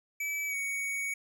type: tone with pitch glide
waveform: square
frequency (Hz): 2300 to 2238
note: D7 to C#7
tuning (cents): -37 to +16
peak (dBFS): -32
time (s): 0.2-1.14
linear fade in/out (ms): 5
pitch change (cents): -47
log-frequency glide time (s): 0.47-0.55
effects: none